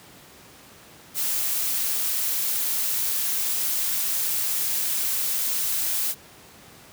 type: noise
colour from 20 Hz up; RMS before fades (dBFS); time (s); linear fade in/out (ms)
blue; -25; 1.14-6.15; 50
effects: pink hiss -48 dBFS RMS until 6.92 s + high-pass 100 Hz 12 dB/octave